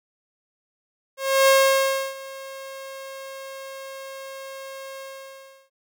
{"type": "tone with ADSR envelope", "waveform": "sawtooth", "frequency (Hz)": 539, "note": "C#5", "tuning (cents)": -49, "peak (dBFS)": -9, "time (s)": [1.17, 5.7], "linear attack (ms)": 310, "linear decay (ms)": 660, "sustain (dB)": -22, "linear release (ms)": 700, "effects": []}